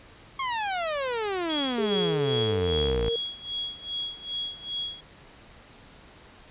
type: exponential sweep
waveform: sawtooth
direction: down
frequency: 1100 to 54.2 Hz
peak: -23 dBFS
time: 0.39-3.09 s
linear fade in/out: 5 ms
type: tone with tremolo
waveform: sine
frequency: 3322 Hz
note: G#7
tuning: in tune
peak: -27 dBFS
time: 1.49-5.01 s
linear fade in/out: 10 ms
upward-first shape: sine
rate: 2.5 Hz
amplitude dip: 85%
type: tone with pitch glide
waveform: sine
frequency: 415.3 to 463.5 Hz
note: G#4 to A#4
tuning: 0 to -10 cents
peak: -25 dBFS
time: 1.78-3.16 s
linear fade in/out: 5 ms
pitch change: +190 cents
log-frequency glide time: 1.98-2.96 s
effects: pink hiss -51 dBFS RMS until 6.5 s + resampled to 8000 Hz